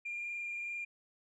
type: tone with frequency modulation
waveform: sine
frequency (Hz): 2401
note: D7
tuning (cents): +38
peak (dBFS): -36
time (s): 0.05-0.85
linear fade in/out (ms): 10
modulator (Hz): 22.5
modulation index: 1.1
effects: tanh soft clip ceiling -33 dBFS